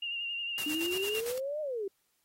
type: tone with vibrato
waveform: sine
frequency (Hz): 2798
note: F7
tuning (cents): +3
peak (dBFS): -33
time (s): 0.02-1.2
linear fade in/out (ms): 5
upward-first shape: sine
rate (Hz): 11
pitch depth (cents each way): 34
type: noise with tremolo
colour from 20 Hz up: white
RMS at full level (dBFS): -39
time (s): 0.58-1.38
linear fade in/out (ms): 0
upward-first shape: square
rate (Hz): 8.8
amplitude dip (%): 65
type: exponential two-way sweep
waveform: sine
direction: up then down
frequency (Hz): 293.7 to 622.3 to 377.4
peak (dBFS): -32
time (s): 0.66-1.88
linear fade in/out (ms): 5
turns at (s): 1.61
effects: white hiss -75 dBFS RMS until 2.24 s + AAC 48 kbps